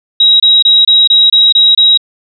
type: tone bursts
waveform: sine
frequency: 3830 Hz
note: A#7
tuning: 46 cents sharp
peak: -3 dBFS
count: 8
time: 0.2-1.975 s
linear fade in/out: 5 ms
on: 200 ms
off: 25 ms
effects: none